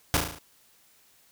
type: noise with echo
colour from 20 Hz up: pink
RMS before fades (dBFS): -22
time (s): 0.14-0.17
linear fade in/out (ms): 0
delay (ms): 36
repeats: 6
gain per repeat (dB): -4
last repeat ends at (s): 0.386
effects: white hiss -61 dBFS RMS until 1.31 s